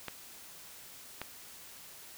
clicks, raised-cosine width 0.3 ms, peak -21 dBFS, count 2, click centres 0.083 / 1.216 s, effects white hiss -51 dBFS RMS until 2.17 s

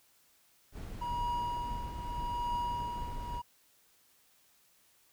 brown noise, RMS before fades -41 dBFS, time 0.72-3.42 s, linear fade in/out 50 ms
triangle tone with tremolo, 960 Hz, B5, 49 cents flat, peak -29 dBFS, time 1.01-3.42 s, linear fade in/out 10 ms, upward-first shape triangle, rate 0.81 Hz, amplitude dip 80%
effects white hiss -67 dBFS RMS until 5.12 s

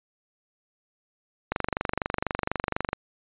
click train, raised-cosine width 0.5 ms, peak -10 dBFS, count 35, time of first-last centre 1.52-2.931 s, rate 24.1 Hz, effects resampled to 8000 Hz

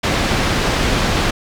pink low-pass noise, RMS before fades -17 dBFS, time 0.03-1.31 s, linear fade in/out 10 ms, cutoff 4900 Hz, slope 12 dB/octave, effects none

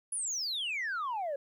sine exponential sweep, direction down, 10560 to 539 Hz, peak -30 dBFS, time 0.12-1.36 s, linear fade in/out 5 ms, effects tanh soft clip ceiling -30 dBFS + 12-bit

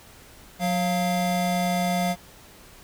square tone pair together, 181.91 / 697 Hz, F#3 / F5, -29 / -4 cents, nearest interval octave + major seventh, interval 2325 cents, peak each -25 / -26 dBFS, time 0.59-2.16 s, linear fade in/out 50 ms, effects pink hiss -49 dBFS RMS until 2.83 s

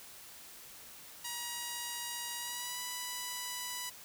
5% pulse tone with pitch glide, 955 to 987 Hz, A#5 to B5, +42 to -1 cents, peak -26 dBFS, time 1.24-3.9 s, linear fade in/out 10 ms, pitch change +57 cents, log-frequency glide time 2.38-2.8 s, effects white hiss -52 dBFS RMS until 4.04 s

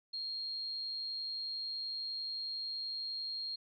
sine tone, 4237 Hz, C8, 21 cents sharp, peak -37 dBFS, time 0.13-3.56 s, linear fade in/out 10 ms, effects none

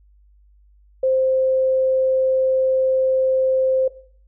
sine tone, 523.3 Hz, C5, in tune, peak -15 dBFS, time 1.03-3.88 s, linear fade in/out 5 ms, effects noise-tail reverb RT60 0.5 s tail -17 dB re dry + added 50 Hz sine -50 dBFS peak until 4.27 s

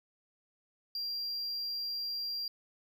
triangle tone, 4755 Hz, D8, 21 cents sharp, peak -33 dBFS, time 0.95-2.48 s, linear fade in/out 2 ms, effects none

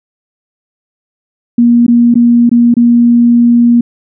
sine tone with dropouts, 237.6 Hz, A#3, 33 cents sharp, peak -3 dBFS, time 1.58-3.81 s, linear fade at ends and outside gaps 5 ms, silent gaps 1.866-1.88 / 2.142-2.154 / 2.494-2.514 / 2.741-2.767 s, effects none

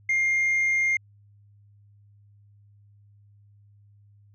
sine tone, 2117 Hz, C7, 20 cents sharp, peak -18 dBFS, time 0.09-0.97 s, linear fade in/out 5 ms, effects tanh soft clip ceiling -19 dBFS + added 102 Hz sine -53 dBFS peak until 4.34 s

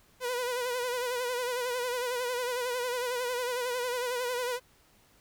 sawtooth tone with vibrato, 493.9 Hz, B4, in tune, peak -26 dBFS, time 0.2-4.6 s, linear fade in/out 50 ms, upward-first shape sine, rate 11 Hz, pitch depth 57 cents each way, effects pink hiss -63 dBFS RMS until 5.2 s

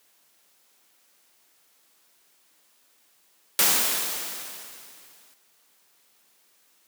white noise with exponential decay, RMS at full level -18 dBFS, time 3.59-5.34 s, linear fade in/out 2 ms, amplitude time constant 380 ms, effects white hiss -63 dBFS RMS until 6.87 s + high-pass 200 Hz 12 dB/octave

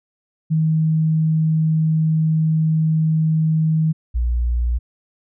sine tone pair in turn, 158.4 / 59.68 Hz, D#3 / A#1, +31 / +41 cents, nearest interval octave + perfect fourth, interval 1690 cents, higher first, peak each -14 / -16 dBFS, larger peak first, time 0.5-3.93 / 4.14-4.79 s, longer first, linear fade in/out 20 ms, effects none

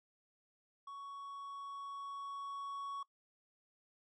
triangle tone with level ramp, 1116 Hz, C#6, 11 cents sharp, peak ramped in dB -44 to -38 dBFS, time 0.87-3.03 s, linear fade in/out 5 ms, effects noise-tail reverb RT60 0.1 s tail -22 dB re dry + resampled to 24000 Hz

